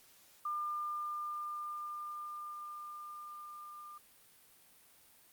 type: tone with level ramp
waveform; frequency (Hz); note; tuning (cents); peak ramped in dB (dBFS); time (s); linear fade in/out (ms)
sine; 1200; D6; +37; -34 to -47; 0.45-3.98; 5
effects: white hiss -63 dBFS RMS until 5.32 s + Opus 48 kbps